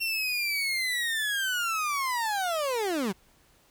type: linear sweep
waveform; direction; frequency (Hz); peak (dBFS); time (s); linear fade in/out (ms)
30% pulse; down; 2735 to 174.61; -24; 0-3.13; 20
effects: pink hiss -62 dBFS RMS until 3.7 s